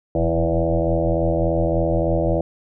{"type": "tone with frequency modulation", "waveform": "sine", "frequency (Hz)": 330.7, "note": "E4", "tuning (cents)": 6, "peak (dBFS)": -16, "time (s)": [0.15, 2.41], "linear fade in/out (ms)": 2, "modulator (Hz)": 83.4, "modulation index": 4, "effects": []}